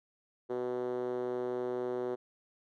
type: tone with band-pass filter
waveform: 5% pulse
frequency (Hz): 124.1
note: B2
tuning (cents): +9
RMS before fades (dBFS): -35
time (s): 0.49-2.16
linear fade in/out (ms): 20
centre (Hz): 400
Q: 3.8
effects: none